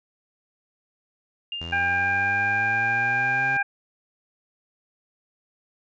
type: tone with exponential decay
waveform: sine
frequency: 2808 Hz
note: F7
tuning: 9 cents sharp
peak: -27 dBFS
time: 1.52-2.26 s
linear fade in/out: 2 ms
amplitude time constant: 160 ms
type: exponential sweep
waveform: sawtooth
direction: up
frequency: 83 to 135.7 Hz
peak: -30 dBFS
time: 1.61-3.57 s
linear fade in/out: 0 ms
type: harmonic tone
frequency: 800 Hz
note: G5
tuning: 35 cents sharp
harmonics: 1 / 2 / 3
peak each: -27 / -22 / -28 dBFS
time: 1.72-3.63 s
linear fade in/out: 10 ms
effects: resampled to 16000 Hz